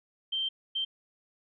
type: tone bursts at uneven times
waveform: sine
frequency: 3136 Hz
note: G7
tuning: in tune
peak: -28 dBFS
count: 2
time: 0.32-0.49 / 0.75-0.85 s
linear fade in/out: 10 ms
effects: none